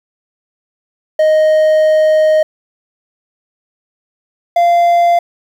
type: tone pair in turn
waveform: triangle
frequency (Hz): 622.3 / 691.3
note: D#5 / F5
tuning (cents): 0 / -18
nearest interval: major second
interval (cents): 182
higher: second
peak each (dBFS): -5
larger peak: neither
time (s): 1.19-2.43 / 4.56-5.19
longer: first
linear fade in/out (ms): 5
effects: 7-bit